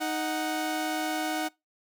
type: tone pair together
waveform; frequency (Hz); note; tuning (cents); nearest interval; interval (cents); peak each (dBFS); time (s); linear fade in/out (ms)
sawtooth; 311.1 / 740; D#4 / F#5; 0 / 0; octave + minor third; 1500; -27; 0-1.49; 20
effects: noise-tail reverb RT60 0.2 s tail -23 dB re dry